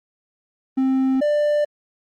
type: tone pair in turn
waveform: triangle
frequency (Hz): 263.8 / 592.2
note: C4 / D5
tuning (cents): +14 / +14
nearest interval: octave + major second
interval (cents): 1400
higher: second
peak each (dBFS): -14 / -14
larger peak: neither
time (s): 0.77-1.21 / 1.21-1.65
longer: neither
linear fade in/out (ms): 10
effects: Opus 32 kbps